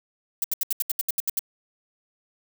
violet noise bursts, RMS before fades -24 dBFS, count 11, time 0.42-1.392 s, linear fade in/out 2 ms, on 22 ms, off 73 ms, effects none

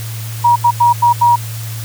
sine tone bursts at uneven times, 953 Hz, A#5, 38 cents sharp, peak -6 dBFS, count 5, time 0.44-0.56 / 0.64-0.71 / 0.8-0.93 / 1.02-1.13 / 1.21-1.36 s, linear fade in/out 10 ms, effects added 112 Hz sine -22 dBFS peak until 1.84 s + white hiss -31 dBFS RMS until 1.84 s

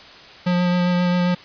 square tone with vibrato, 178 Hz, F3, 33 cents sharp, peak -17 dBFS, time 0.46-1.35 s, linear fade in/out 10 ms, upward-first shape sine, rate 7.5 Hz, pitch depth 13 cents each way, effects white hiss -42 dBFS RMS until 1.44 s + resampled to 11025 Hz

